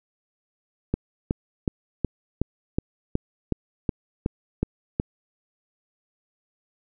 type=click train; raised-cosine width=3 ms; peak=-9 dBFS; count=12; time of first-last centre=0.94-4.999 s; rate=2.71 Hz; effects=none